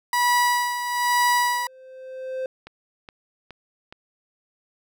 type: tone with tremolo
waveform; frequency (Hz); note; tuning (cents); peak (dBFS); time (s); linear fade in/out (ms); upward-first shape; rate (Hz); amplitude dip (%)
30% pulse; 974; B5; -24; -14; 0.13-1.67; 2; sine; 1.1; 65
type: tone with exponential growth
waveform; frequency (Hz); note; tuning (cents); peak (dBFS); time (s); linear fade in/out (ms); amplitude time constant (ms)
triangle; 520; C5; -11; -22; 1.12-2.46; 2; 290
type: click train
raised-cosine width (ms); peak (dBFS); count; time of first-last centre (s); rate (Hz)
0.3; -24; 4; 2.67-3.925; 2.39
effects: none